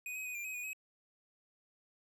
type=tone with pitch steps; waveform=square; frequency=2490 / 2534 / 2491 / 2384 / 2531 / 2461 / 2545 Hz; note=D#7 / D#7 / D#7 / D7 / D#7 / D#7 / D#7; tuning=+1 / +31 / +1 / +25 / +29 / -20 / +39 cents; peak=-40 dBFS; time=0.06-0.732 s; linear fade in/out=2 ms; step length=96 ms; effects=none